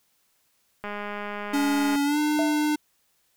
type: click train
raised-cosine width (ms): 0.5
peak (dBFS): -19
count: 231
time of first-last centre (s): 0.84-1.957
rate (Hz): 206
type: tone with pitch glide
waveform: square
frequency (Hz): 283.6 to 300.5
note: C#4 to D4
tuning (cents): +40 to +40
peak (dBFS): -22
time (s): 1.53-2.76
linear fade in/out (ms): 10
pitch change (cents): +100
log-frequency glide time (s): 2.04-2.19
type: tone with exponential decay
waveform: sine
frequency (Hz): 659.3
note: E5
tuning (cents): 0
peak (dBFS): -23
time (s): 2.39-2.76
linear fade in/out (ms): 0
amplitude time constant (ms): 79
effects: white hiss -68 dBFS RMS until 3.36 s